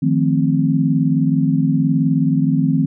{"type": "chord", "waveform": "sine", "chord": "F dominant seventh", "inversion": "third", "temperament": "equal", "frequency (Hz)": [155.56, 174.61, 220, 261.6], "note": ["Eb3", "F3", "A3", "C4"], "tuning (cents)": [0, 0, 0, 0], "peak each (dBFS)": [-17, -20, -22, -17], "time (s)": [0.02, 2.86], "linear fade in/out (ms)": 10, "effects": []}